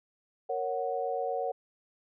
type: chord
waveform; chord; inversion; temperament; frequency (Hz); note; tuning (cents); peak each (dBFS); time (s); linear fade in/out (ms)
sine; F# major; first; equal; 466.2 / 554.4 / 740; A#4 / C#5 / F#5; 0 / 0 / 0; -34 / -34 / -33; 0.49-1.52; 10
effects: none